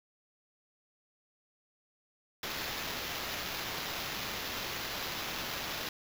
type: noise with sample-and-hold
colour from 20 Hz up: violet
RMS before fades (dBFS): -38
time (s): 2.43-5.89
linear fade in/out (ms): 2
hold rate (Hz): 8820
effects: none